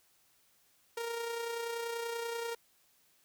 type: tone with amplitude modulation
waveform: sawtooth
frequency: 465.7 Hz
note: A#4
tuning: 2 cents flat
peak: -30 dBFS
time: 0.97-2.55 s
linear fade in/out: 5 ms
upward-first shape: sine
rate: 30.4 Hz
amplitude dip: 40%
effects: white hiss -69 dBFS RMS until 3.24 s